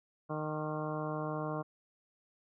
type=harmonic tone with a mistuned harmonic; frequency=153.7 Hz; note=D#3; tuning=21 cents flat; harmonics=1 / 2 / 3 / 4 / 5 / 6 / 7 / 8 / 9; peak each=-39 / -41 / -42 / -41 / -45 / -49 / -43 / -49 / -49 dBFS; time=0.29-1.63 s; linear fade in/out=20 ms; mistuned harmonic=8; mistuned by=-58 cents; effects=none